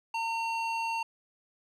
square tone with band-pass filter, 911 Hz, A#5, 40 cents flat, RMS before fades -32 dBFS, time 0.14-1.03 s, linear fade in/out 5 ms, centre 1900 Hz, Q 1.6, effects none

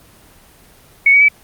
sine tone with pitch steps, 2217 / 2258 / 2300 Hz, C#7 / C#7 / D7, 0 / +31 / -37 cents, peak -6 dBFS, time 1.06-1.285 s, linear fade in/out 5 ms, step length 75 ms, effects pink hiss -46 dBFS RMS until 1.43 s + Opus 24 kbps

